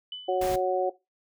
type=tone with exponential decay; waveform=sine; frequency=3000 Hz; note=F#7; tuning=23 cents sharp; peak=-32 dBFS; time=0.12-0.58 s; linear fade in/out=2 ms; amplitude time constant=100 ms
type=harmonic tone; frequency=184.4 Hz; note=F#3; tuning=6 cents flat; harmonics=2 / 3 / 4; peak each=-27 / -27 / -27 dBFS; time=0.28-0.9 s; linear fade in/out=10 ms
type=noise; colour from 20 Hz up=pink; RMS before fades=-36 dBFS; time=0.41-0.56 s; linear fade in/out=5 ms
effects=noise-tail reverb RT60 0.2 s tail -17 dB re dry